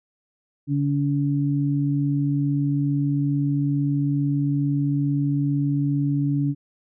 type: tone pair together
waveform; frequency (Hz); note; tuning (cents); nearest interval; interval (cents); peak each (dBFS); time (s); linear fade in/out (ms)
sine; 142.3 / 284.6; C#3 / C#4; +46 / +46; octave; 1200; -21 / -23; 0.67-6.55; 50
effects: none